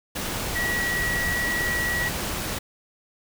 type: tone in noise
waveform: sine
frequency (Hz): 1926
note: B6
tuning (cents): -44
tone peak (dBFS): -24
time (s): 0.55-2.09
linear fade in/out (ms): 10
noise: pink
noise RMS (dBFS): -29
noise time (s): 0.15-2.59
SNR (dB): +2
effects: none